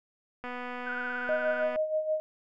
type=click train; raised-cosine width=0.5 ms; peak=-24 dBFS; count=327; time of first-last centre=0.44-1.76 s; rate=247 Hz
type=tone with vibrato; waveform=sine; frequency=1487 Hz; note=F#6; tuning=8 cents sharp; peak=-33 dBFS; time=0.86-1.64 s; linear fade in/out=10 ms; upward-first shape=square; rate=17 Hz; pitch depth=38 cents each way
type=tone with tremolo; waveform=sine; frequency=622.3 Hz; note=D#5; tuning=in tune; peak=-24 dBFS; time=1.29-2.2 s; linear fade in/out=0 ms; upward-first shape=sine; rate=6.3 Hz; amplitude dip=65%
effects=none